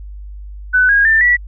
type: tone with pitch steps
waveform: sine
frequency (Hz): 1501 / 1636.9 / 1785 / 1946.6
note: F#6 / G#6 / A6 / B6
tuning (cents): +24 / -26 / +24 / -26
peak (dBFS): -8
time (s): 0.73-1.37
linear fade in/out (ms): 20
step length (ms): 160
effects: added 50 Hz sine -28 dBFS peak until 1.47 s